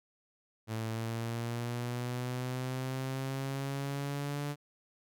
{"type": "linear sweep", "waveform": "sawtooth", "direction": "up", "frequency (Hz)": [110.4, 145.7], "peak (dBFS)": -30, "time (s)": [0.67, 4.56], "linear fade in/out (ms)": 50, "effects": []}